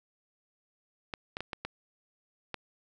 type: clicks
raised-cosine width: 0.3 ms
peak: -19 dBFS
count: 6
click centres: 1.138 / 1.369 / 1.406 / 1.532 / 1.65 / 2.543 s
effects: none